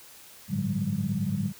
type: tone cluster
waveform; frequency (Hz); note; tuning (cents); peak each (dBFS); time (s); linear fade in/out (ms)
sine; 101.6 / 111 / 148.7 / 184.4 / 201.8; G#2 / A2 / D3 / F#3 / G#3; -38 / +16 / +22 / -6 / -49; -35 / -34 / -32 / -30 / -30; 0.48-1.53; 50
effects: tanh soft clip ceiling -15 dBFS + white hiss -50 dBFS RMS until 1.59 s